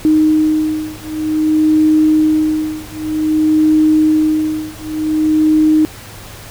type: beating tone pair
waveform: sine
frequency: 309.8 / 310.33 Hz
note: D#4 / D#4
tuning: -7 / -4 cents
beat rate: 0.53 Hz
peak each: -13 dBFS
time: 0.05-5.85 s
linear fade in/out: 0 ms
effects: added 104 Hz sine -37 dBFS peak until 6.5 s + pink hiss -34 dBFS RMS until 6.5 s